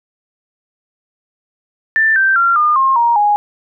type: tone with pitch steps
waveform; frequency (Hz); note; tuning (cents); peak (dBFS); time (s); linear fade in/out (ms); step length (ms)
sine; 1775 / 1563.2 / 1376.6 / 1212.4 / 1067.7 / 940.3 / 828.1; A6 / G6 / F6 / D#6 / C6 / A#5 / G#5; +15 / -5 / -25 / -45 / +35 / +15 / -5; -9; 1.96-3.36; 0; 200
effects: none